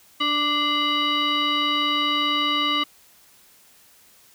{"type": "tone with frequency modulation", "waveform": "sine", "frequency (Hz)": 2063, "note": "C7", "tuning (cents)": -25, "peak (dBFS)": -19, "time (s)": [0.2, 2.84], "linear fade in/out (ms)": 10, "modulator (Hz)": 885, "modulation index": 1.8, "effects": ["white hiss -54 dBFS RMS until 4.34 s"]}